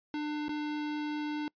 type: tone with dropouts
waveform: square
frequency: 299.2 Hz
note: D4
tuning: 32 cents sharp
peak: -33 dBFS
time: 0.14-1.48 s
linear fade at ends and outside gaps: 1 ms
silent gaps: 0.483-0.492 s
effects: noise-tail reverb RT60 0.1 s tail -26 dB re dry + resampled to 11025 Hz